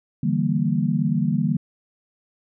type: chord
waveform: sine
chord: E half-diminished seventh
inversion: third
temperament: equal with one note detuned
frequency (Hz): 146.83 / 164.81 / 195.09 / 233.1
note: D3 / E3 / G3 / Bb3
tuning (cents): 0 / 0 / -8 / 0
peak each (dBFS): -24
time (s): 0.23-1.57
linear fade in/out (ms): 5
effects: none